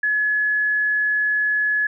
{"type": "tone", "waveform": "sine", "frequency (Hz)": 1700, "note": "G#6", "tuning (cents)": 40, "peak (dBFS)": -17, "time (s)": [0.03, 1.87], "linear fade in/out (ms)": 5, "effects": []}